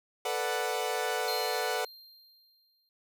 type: chord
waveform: sawtooth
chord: B minor seventh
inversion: third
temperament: equal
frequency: 440 / 493.9 / 587.3 / 740 Hz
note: A4 / B4 / D5 / F#5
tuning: 0 / 0 / 0 / 0 cents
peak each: -31 / -31 / -34 / -30 dBFS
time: 0.25-1.85 s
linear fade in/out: 5 ms
type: tone with exponential decay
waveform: square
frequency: 4186 Hz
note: C8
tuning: in tune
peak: -33 dBFS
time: 1.28-2.89 s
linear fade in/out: 1 ms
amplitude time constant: 350 ms
effects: none